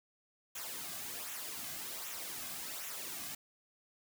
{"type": "noise with flanger", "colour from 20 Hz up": "white", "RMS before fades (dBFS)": -43, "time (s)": [0.55, 3.35], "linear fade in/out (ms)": 5, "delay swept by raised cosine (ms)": [0.21, 2.21], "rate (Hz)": 1.3, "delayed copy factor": -0.6, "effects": []}